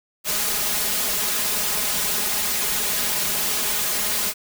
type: noise with comb filter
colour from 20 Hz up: white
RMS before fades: -23 dBFS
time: 0.24-4.34 s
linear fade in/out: 50 ms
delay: 4.8 ms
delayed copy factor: +0.95
effects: none